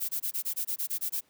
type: noise bursts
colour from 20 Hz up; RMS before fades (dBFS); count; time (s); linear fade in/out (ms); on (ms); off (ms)
violet; -31; 11; 0-1.21; 20; 90; 22
effects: pink hiss -67 dBFS RMS until 1.29 s + high-pass 150 Hz 12 dB/octave